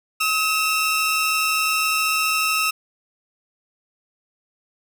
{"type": "tone pair together", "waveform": "sawtooth", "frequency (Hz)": [1277.5, 2707], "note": ["D#6", "E7"], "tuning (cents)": [45, 45], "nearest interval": "octave + minor second", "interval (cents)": 1300, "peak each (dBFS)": -18, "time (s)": [0.2, 2.71], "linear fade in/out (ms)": 10, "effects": []}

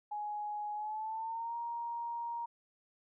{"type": "tone with pitch glide", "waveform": "sine", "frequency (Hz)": [836, 938.4], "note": ["G#5", "A#5"], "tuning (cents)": [11, 11], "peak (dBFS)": -36, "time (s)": [0.11, 2.46], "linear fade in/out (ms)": 10, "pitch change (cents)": 200, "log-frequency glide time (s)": [0.74, 1.56], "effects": []}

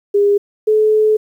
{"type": "tone pair in turn", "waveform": "sine", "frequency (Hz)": [406.3, 430.5], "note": ["G#4", "A4"], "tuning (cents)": [-38, -38], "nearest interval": "minor second", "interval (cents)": 100, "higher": "second", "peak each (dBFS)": -9, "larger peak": "neither", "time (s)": [[0.14, 0.38], [0.67, 1.17]], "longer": "second", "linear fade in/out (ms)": 10, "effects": ["8-bit"]}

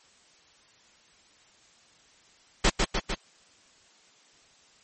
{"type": "noise with echo", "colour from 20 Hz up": "pink", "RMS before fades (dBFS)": -20, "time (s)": [2.64, 2.7], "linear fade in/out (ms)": 10, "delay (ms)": 150, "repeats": 3, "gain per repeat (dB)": -3, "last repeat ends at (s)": 3.15, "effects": ["white hiss -59 dBFS RMS until 4.83 s", "MP3 32 kbps"]}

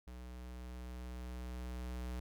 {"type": "tone with level ramp", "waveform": "square", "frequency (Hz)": 61.74, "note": "B1", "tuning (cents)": 0, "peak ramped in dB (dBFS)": [-48, -40], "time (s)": [0.07, 2.2], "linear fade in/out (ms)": 5, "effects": []}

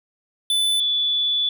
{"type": "tone pair in turn", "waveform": ["square", "sine"], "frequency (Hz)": [3498, 3458], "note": ["A7", "A7"], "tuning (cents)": [-11, -31], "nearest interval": "unison", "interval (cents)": 20, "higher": "first", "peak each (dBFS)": [-18, -18], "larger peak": "neither", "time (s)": [[0.5, 0.8], [0.8, 1.49]], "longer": "second", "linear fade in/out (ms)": 2, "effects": []}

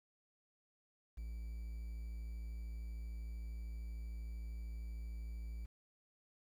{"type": "tone with quantisation", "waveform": "triangle", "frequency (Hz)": 56.5, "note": "A1", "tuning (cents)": 47, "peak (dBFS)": -40, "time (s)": [1.17, 5.66], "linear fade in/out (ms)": 10, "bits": 11, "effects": []}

